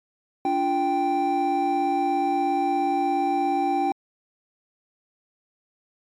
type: tone cluster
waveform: triangle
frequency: 290.8 / 347.8 / 784 Hz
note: D4 / F4 / G5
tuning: -17 / -7 / 0 cents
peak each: -25 / -26 / -20 dBFS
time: 0.45-3.92 s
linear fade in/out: 2 ms
effects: MP3 96 kbps

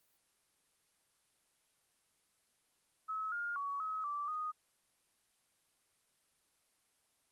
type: tone with pitch steps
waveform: sine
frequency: 1289 / 1415 / 1126 / 1278 / 1165 / 1241 Hz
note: E6 / F6 / C#6 / D#6 / D6 / D#6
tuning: -39 / +22 / +27 / +46 / -14 / -5 cents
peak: -36 dBFS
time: 3.08-4.52 s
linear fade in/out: 20 ms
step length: 240 ms
effects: white hiss -75 dBFS RMS until 7.31 s + Opus 24 kbps

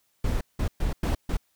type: noise bursts at uneven times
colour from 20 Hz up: brown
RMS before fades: -25 dBFS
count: 5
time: 0.24-0.41 / 0.59-0.68 / 0.8-0.93 / 1.03-1.15 / 1.29-1.37 s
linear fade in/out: 5 ms
effects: white hiss -70 dBFS RMS until 1.55 s

